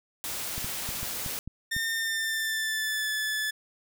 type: noise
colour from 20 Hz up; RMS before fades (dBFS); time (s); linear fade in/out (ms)
white; -34; 0.24-1.39; 0
type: clicks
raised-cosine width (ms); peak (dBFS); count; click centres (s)
5; -25; 7; 0.58 / 0.645 / 0.89 / 1.03 / 1.262 / 1.476 / 1.765
type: tone with pitch glide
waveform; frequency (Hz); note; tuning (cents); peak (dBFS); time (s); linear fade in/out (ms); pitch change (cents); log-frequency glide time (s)
sawtooth; 1815 to 1733; A#6 to A6; -47 to -27; -24; 1.71-3.51; 10; -80; 1.93-3.11
effects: none